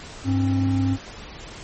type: tone pair together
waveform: triangle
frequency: 100 / 267.1 Hz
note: G2 / C4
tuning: +35 / +36 cents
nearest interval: octave + perfect fourth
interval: 1701 cents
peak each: -19 / -19 dBFS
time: 0.24-0.98 s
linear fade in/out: 50 ms
effects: pink hiss -39 dBFS RMS until 1.63 s + MP3 32 kbps